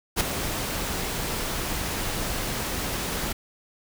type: noise with ADSR envelope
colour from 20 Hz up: pink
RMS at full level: -19 dBFS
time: 0.16-3.33 s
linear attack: 44 ms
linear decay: 8 ms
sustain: -10 dB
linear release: 10 ms
effects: none